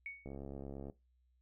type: tone with exponential decay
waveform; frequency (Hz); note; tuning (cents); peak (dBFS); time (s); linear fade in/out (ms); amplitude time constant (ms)
sine; 2227; C#7; +7; -39; 0.06-0.36; 1; 64
type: click train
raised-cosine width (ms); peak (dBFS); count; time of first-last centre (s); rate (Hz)
2; -33; 45; 0.26-0.899; 68.9
effects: noise-tail reverb RT60 0.2 s tail -17 dB re dry + added 62 Hz sine -70 dBFS peak until 1.41 s